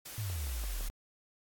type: noise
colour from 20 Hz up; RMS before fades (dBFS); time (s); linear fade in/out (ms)
white; -45; 0.05-0.89; 10
type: exponential sweep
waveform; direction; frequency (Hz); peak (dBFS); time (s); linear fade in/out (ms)
sine; down; 113.2 to 32.63; -34; 0.18-0.9; 0
type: click train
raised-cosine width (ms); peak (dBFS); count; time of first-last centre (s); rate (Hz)
1; -36; 4; 0.3-0.808; 5.9
effects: AAC 64 kbps